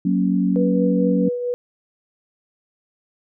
sine chord, F# major, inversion none, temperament equal, 185 / 233.1 / 277.2 Hz, F#3 / A#3 / C#4, 0 / 0 / 0 cents, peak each -18 / -23 / -21 dBFS, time 0.05-1.29 s, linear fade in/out 5 ms
sine tone with tremolo, 488.9 Hz, B4, 18 cents flat, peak -19 dBFS, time 0.56-1.54 s, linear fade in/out 0 ms, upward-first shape triangle, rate 4.5 Hz, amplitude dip 45%
effects none

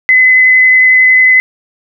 sine tone with vibrato, 2027 Hz, B6, 45 cents sharp, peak -3 dBFS, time 0.09-1.4 s, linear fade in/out 0 ms, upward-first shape triangle, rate 11 Hz, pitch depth 11 cents each way, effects none

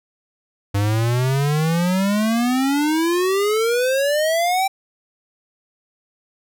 square exponential sweep, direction up, 98.8 to 785 Hz, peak -17 dBFS, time 0.74-4.68 s, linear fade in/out 10 ms, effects none

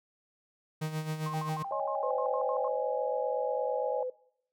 45% pulse tone with tremolo, 156 Hz, D#3, 5 cents sharp, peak -30 dBFS, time 0.81-1.63 s, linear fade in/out 10 ms, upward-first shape sine, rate 7.5 Hz, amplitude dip 60%
sine tone with vibrato, 917 Hz, A#5, 29 cents flat, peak -35 dBFS, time 1.26-2.68 s, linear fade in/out 2 ms, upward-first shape square, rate 6.5 Hz, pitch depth 260 cents each way
sine chord, C# suspended second, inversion none, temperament equal, 554.4 / 622.3 / 830.6 Hz, C#5 / D#5 / G#5, 0 / 0 / 0 cents, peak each -35 dBFS, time 1.71-4.03 s, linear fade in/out 2 ms
sine tone with pitch glide, 510 to 505.9 Hz, C5 to B4, -44 to +42 cents, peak -32 dBFS, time 2.03-4.1 s, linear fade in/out 5 ms, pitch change -14 cents, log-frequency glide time 2.45-3.24 s
effects noise-tail reverb RT60 0.7 s tail -22 dB re dry

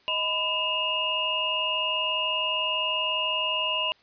sine tone cluster, 626 / 1005 / 2632 / 2843 Hz, D#5 / B5 / E7 / F7, +10 / +30 / -3 / +30 cents, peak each -34 / -31 / -33 / -26 dBFS, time 0.08-3.92 s, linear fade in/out 0 ms, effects white hiss -60 dBFS RMS until 4.02 s + resampled to 11025 Hz

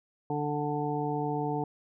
harmonic tone, 147.5 Hz, D3, 8 cents sharp, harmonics 1 / 2 / 3 / 5 / 6, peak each -34 / -34 / -34 / -35 / -36 dBFS, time 0.3-1.64 s, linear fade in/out 2 ms, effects none

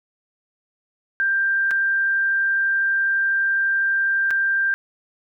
sine tone with dropouts, 1583 Hz, G6, 17 cents sharp, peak -17 dBFS, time 1.2-4.74 s, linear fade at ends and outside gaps 0 ms, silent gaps 1.709-1.713 / 4.306-4.31 s, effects none

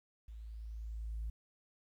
sine tone with level ramp, 55 Hz, A1, in tune, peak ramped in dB -46 to -35 dBFS, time 0.28-1.3 s, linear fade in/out 5 ms, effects tanh soft clip ceiling -34 dBFS + 12-bit

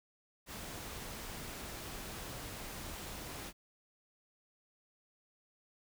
pink noise, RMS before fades -45 dBFS, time 0.46-3.53 s, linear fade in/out 50 ms, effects none

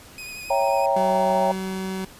sawtooth tone with vibrato, 2489 Hz, D#7, in tune, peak -31 dBFS, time 0.18-0.86 s, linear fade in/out 2 ms, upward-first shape sine, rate 11 Hz, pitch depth 24 cents each way
sine chord, C# diminished seventh, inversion none, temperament equal, 554.4 / 659.3 / 784 / 932.3 Hz, C#5 / E5 / G5 / Bb5, 0 / 0 / 0 / 0 cents, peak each -22 / -26 / -23 / -24 dBFS, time 0.5-1.52 s, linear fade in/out 5 ms
30% pulse tone, 189.3 Hz, F#3, 40 cents sharp, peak -24 dBFS, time 0.96-2.05 s, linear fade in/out 5 ms
effects pink hiss -46 dBFS RMS until 2.19 s + resampled to 32000 Hz

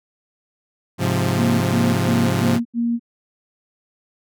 sawtooth chord, F minor, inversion first, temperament equal with one note detuned, 103.83 / 132.18 / 174.61 Hz, Ab2 / C3 / F3, 0 / +18 / 0 cents, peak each -18 dBFS, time 0.98-2.6 s, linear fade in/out 50 ms
sine tone bursts, 235 Hz, A#3, 14 cents sharp, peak -17 dBFS, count 5, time 1.36-2.996 s, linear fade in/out 50 ms, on 260 ms, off 84 ms
effects none

